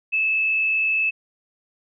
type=tone with frequency modulation; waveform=sine; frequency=2608 Hz; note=E7; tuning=19 cents flat; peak=-18 dBFS; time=0.12-1.11 s; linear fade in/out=20 ms; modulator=47.7 Hz; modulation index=0.73; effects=none